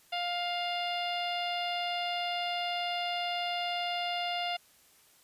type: harmonic tone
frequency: 703 Hz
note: F5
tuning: 11 cents sharp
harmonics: 1 / 2 / 3 / 4 / 5 / 6 / 7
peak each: -33 / -43 / -40 / -37 / -41 / -47 / -47 dBFS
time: 0.12-4.57 s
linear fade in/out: 10 ms
effects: white hiss -62 dBFS RMS until 5.23 s + resampled to 32000 Hz